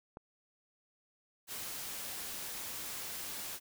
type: click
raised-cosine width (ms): 1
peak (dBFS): -32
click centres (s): 0.171
type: noise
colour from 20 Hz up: white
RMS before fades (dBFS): -42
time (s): 1.47-3.6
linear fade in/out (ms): 50
effects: none